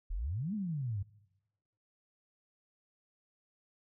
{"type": "exponential two-way sweep", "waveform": "sine", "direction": "up then down", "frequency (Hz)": [35.82, 221.9, 92], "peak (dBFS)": -33, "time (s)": [0.1, 1.03], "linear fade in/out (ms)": 10, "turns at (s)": 0.54, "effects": ["noise-tail reverb RT60 1.0 s tail -23 dB re dry"]}